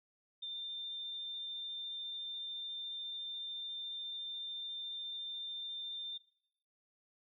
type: tone with vibrato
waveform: sine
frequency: 3591 Hz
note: A7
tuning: 35 cents sharp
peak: -40 dBFS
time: 0.42-6.18 s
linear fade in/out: 10 ms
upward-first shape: triangle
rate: 14 Hz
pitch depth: 9 cents each way
effects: noise-tail reverb RT60 0.8 s tail -21 dB re dry